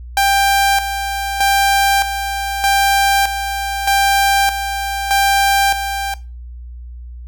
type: tone with tremolo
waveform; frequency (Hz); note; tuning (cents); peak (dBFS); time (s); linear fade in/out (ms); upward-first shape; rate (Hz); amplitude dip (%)
sawtooth; 791; G5; +15; -7; 0.17-6.14; 2; square; 0.81; 60
effects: noise-tail reverb RT60 0.3 s tail -20 dB re dry + added 60 Hz sine -29 dBFS peak until 7.27 s